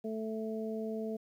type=harmonic tone; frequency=220 Hz; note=A3; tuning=in tune; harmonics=1 / 2 / 3; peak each=-37 / -38 / -43 dBFS; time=0.04-1.17 s; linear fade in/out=10 ms; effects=11-bit